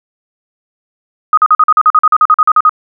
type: tone bursts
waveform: sine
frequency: 1250 Hz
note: D#6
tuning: 8 cents sharp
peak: -3 dBFS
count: 16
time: 1.33-2.694 s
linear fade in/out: 2 ms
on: 44 ms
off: 44 ms
effects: none